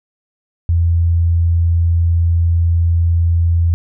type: tone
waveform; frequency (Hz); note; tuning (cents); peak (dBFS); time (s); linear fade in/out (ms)
sine; 84.5; E2; +43; -10; 0.69-3.74; 0
effects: none